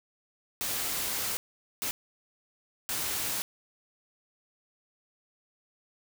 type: noise bursts at uneven times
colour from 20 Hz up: white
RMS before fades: -32 dBFS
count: 3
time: 0.61-1.37 / 1.82-1.91 / 2.89-3.42 s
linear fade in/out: 0 ms
effects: none